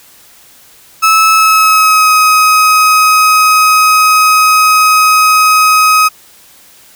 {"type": "tone with pitch glide", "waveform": "35% pulse", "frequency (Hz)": [1300, 1263.7], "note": ["E6", "D#6"], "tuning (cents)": [-24, 26], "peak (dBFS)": -3, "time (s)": [1.02, 6.09], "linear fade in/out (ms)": 20, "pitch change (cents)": -50, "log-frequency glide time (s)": [1.33, 2.11], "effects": ["white hiss -41 dBFS RMS until 6.95 s"]}